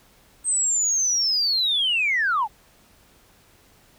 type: linear sweep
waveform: sine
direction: down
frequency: 8372 to 786 Hz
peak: -18 dBFS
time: 0.44-2.48 s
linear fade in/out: 50 ms
effects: tanh soft clip ceiling -14 dBFS + pink hiss -56 dBFS RMS until 3.98 s